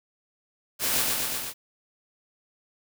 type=noise with echo; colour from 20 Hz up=white; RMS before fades=-26 dBFS; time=0.79-1.06 s; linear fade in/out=50 ms; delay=120 ms; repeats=4; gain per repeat=-2 dB; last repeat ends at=1.54 s; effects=none